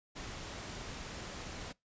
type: noise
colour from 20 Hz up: pink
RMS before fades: -44 dBFS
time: 0.15-1.73 s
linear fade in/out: 20 ms
effects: noise-tail reverb RT60 0.2 s tail -24 dB re dry + resampled to 16000 Hz